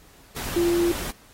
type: tone in noise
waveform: sine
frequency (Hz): 344.2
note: F4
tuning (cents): -25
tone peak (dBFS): -18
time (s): 0.56-0.92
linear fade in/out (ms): 5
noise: pink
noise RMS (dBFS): -32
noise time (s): 0.36-1.11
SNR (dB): +11
effects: pink hiss -53 dBFS RMS until 1.33 s + AAC 48 kbps